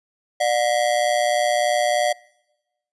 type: ring-modulated tone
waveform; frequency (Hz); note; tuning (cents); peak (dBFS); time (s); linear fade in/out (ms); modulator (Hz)
square; 659.3; E5; 0; -15; 0.4-2.13; 10; 61.6
effects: noise-tail reverb RT60 1.0 s tail -26 dB re dry + resampled to 24000 Hz